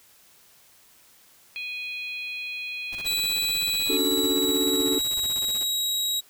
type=harmonic tone; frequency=828 Hz; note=G#5; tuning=5 cents flat; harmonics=3 / 4 / 5; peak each=-31 / -41 / -41 dBFS; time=1.56-3.97 s; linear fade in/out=0 ms
type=noise with tremolo; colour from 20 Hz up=pink; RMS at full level=-41 dBFS; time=2.92-5.64 s; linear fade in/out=10 ms; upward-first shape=square; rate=16 Hz; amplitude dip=80%
type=tone with pitch glide; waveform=sawtooth; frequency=3951 to 3834 Hz; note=B7 to A#7; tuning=0 to +48 cents; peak=-21 dBFS; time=3.05-6.21 s; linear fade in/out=20 ms; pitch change=-52 cents; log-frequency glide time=3.65-5.26 s
type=chord; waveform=triangle; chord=D major seventh; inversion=third; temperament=equal; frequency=277.2 / 293.7 / 370 / 440 Hz; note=C#4 / D4 / F#4 / A4; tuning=0 / 0 / 0 / 0 cents; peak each=-27 dBFS; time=3.89-4.99 s; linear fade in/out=10 ms
effects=white hiss -56 dBFS RMS until 6.29 s